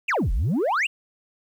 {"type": "exponential two-way sweep", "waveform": "sine", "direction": "down then up", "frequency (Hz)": [2960, 38.22, 2960], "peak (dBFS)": -17, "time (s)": [0.08, 0.87], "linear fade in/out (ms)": 10, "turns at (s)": 0.32, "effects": ["tanh soft clip ceiling -19 dBFS", "9-bit"]}